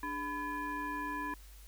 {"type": "tone with frequency modulation", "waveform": "sine", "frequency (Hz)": 1000, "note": "B5", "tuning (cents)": 21, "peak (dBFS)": -35, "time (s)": [0.03, 1.34], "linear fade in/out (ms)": 2, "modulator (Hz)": 707, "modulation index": 1.1, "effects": ["added 50 Hz sine -51 dBFS peak until 1.67 s", "white hiss -60 dBFS RMS until 1.67 s"]}